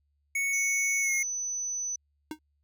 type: tone with pitch glide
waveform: square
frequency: 2217 to 2153 Hz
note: C#7 to C7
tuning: 0 to +49 cents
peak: -27 dBFS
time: 0.35-1.23 s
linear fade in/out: 5 ms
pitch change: -51 cents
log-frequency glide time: 1.01-1.12 s
type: tone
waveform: sine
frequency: 6000 Hz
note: F#8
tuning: 23 cents sharp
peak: -30 dBFS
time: 0.53-1.96 s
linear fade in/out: 5 ms
type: tone with exponential decay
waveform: square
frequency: 309.1 Hz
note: D#4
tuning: 11 cents flat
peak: -31 dBFS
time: 2.31-2.39 s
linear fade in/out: 2 ms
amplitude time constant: 17 ms
effects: added 72 Hz sine -70 dBFS peak until 2.63 s